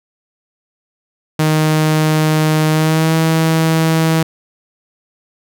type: tone with pitch glide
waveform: sawtooth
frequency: 155.56 to 161.23 Hz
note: D#3 to E3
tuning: 0 to -38 cents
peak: -7 dBFS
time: 1.39-4.23 s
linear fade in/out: 5 ms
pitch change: +62 cents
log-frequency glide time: 2.7-3.14 s
effects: none